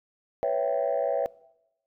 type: chord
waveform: sine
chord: C# half-diminished seventh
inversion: third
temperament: equal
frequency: 493.9 / 554.4 / 659.3 / 784 Hz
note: B4 / C#5 / E5 / G5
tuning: 0 / 0 / 0 / 0 cents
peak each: -29 / -26 / -27 / -32 dBFS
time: 0.43-1.26 s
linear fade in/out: 0 ms
effects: noise-tail reverb RT60 0.9 s tail -22 dB re dry + tanh soft clip ceiling -17 dBFS